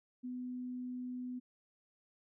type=tone; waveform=sine; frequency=250 Hz; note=B3; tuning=21 cents sharp; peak=-39 dBFS; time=0.23-1.4 s; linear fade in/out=20 ms; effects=none